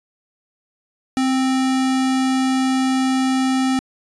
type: tone with sample-and-hold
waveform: sine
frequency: 261.3 Hz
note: C4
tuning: 2 cents flat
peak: -15 dBFS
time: 1.17-3.79 s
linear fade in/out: 0 ms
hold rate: 1050 Hz
effects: resampled to 22050 Hz